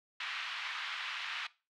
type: band-pass noise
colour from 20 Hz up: white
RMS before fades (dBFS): -40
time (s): 0.2-1.47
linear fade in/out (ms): 5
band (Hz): 1100 to 3300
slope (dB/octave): 24
effects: noise-tail reverb RT60 0.3 s tail -19 dB re dry